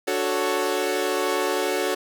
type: chord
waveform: sawtooth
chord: D major seventh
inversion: none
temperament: equal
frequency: 293.7 / 370 / 440 / 554.4 Hz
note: D4 / F#4 / A4 / C#5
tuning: 0 / 0 / 0 / 0 cents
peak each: -28 / -22 / -23 / -24 dBFS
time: 0.07-1.95 s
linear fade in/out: 10 ms
effects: none